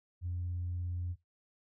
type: tone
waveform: sine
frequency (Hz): 88.3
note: F2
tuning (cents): +20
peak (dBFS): -33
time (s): 0.21-1.16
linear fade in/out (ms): 50
effects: noise-tail reverb RT60 0.2 s tail -17 dB re dry + tanh soft clip ceiling -30 dBFS